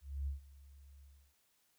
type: tone with ADSR envelope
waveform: sine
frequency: 69.5 Hz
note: C#2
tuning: 5 cents sharp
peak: -34 dBFS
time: 0.01-1.35 s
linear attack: 260 ms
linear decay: 130 ms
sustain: -21 dB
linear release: 320 ms
effects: white hiss -75 dBFS RMS until 1.78 s